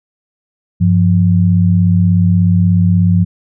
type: tone pair together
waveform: sine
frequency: 98 / 174.62 Hz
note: G2 / F3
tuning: 0 / 0 cents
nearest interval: minor seventh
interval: 1000 cents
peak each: -10 dBFS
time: 0.8-3.25 s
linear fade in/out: 20 ms
effects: none